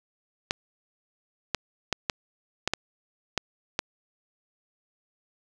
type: clicks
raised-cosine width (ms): 0.2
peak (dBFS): -7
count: 8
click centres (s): 0.509 / 1.547 / 1.927 / 2.098 / 2.676 / 2.736 / 3.377 / 3.791
effects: none